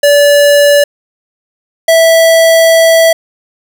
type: tone pair in turn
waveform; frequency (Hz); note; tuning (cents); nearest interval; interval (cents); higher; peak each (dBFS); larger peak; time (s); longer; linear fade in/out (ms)
square; 577 / 656.2; D5 / E5; -31 / -8; major second; 223; second; -4; neither; 0.03-0.84 / 1.88-3.13; second; 5
effects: none